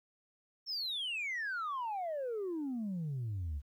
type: exponential sweep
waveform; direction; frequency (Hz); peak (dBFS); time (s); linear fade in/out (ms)
sine; down; 5500 to 66.8; -33; 0.66-3.62; 50
effects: tanh soft clip ceiling -33 dBFS + 12-bit